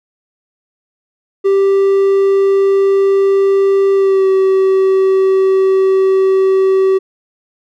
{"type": "tone with pitch glide", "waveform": "triangle", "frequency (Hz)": [392, 382.6], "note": ["G4", "G4"], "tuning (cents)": [0, -42], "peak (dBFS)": -6, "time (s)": [1.44, 6.99], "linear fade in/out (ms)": 20, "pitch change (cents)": -42, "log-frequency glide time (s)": [3.94, 4.28], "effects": []}